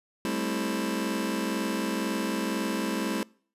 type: chord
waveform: sawtooth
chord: A minor seventh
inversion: third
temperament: just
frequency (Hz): 198 / 220 / 264 / 330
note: G3 / A3 / C4 / E4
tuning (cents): +18 / 0 / +16 / +2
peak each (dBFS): -29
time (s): 0.25-3.23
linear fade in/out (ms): 0
effects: noise-tail reverb RT60 0.5 s tail -25 dB re dry + resampled to 32000 Hz